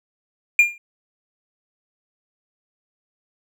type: tone with exponential decay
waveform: triangle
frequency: 2403 Hz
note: D7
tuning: 39 cents sharp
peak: -5 dBFS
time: 0.59-0.78 s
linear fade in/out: 2 ms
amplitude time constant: 41 ms
effects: none